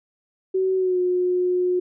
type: tone with pitch glide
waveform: sine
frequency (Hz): 377.3 to 361.3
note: F#4 to F#4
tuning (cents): +34 to -41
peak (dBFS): -18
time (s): 0.54-1.8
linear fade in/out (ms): 10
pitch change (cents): -75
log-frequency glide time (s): 0.76-0.99
effects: none